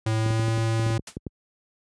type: tone with pitch glide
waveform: square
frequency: 110.6 to 112.92 Hz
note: A2 to A2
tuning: +9 to +45 cents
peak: -22 dBFS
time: 0.06-0.98 s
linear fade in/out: 5 ms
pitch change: +36 cents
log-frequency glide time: 0.16-0.5 s
type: clicks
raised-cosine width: 3 ms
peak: -18 dBFS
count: 11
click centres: 0.262 / 0.306 / 0.396 / 0.482 / 0.578 / 0.796 / 0.865 / 0.904 / 0.994 / 1.169 / 1.267 s
type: noise with exponential decay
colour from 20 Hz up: white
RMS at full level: -31 dBFS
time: 1.07-1.18 s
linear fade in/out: 5 ms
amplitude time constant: 22 ms
effects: high-pass 60 Hz 12 dB/octave + resampled to 22050 Hz